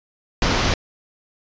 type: low-pass noise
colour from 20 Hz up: pink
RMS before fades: -19 dBFS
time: 0.42-0.74 s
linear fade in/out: 2 ms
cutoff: 6200 Hz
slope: 48 dB/octave
effects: resampled to 16000 Hz